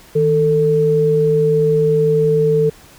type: tone pair together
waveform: sine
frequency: 157.2 / 444.6 Hz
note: D#3 / A4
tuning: +18 / +18 cents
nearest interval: octave + tritone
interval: 1800 cents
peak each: -17 / -12 dBFS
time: 0.15-2.7 s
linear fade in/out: 10 ms
effects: pink hiss -44 dBFS RMS until 2.98 s